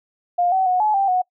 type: tone with pitch steps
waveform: sine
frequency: 706 / 759 / 731 / 853 / 786 / 733 Hz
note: F5 / F#5 / F#5 / G#5 / G5 / F#5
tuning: +19 / +44 / -21 / +46 / +4 / -16 cents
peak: -15 dBFS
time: 0.38-1.22 s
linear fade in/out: 10 ms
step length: 140 ms
effects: noise-tail reverb RT60 0.1 s tail -25 dB re dry